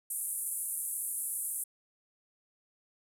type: band-pass noise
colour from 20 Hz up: white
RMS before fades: -36 dBFS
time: 0.1-1.64 s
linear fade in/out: 5 ms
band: 8800 to 12000 Hz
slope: 48 dB/octave
effects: none